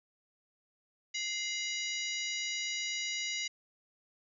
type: harmonic tone with a mistuned harmonic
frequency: 968 Hz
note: B5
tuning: 35 cents flat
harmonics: 2 / 3 / 4 / 5 / 6 / 7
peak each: -38 / -40 / -41 / -42 / -43 / -43 dBFS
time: 1.14-3.48 s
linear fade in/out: 10 ms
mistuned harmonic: 2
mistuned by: +130 cents
effects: none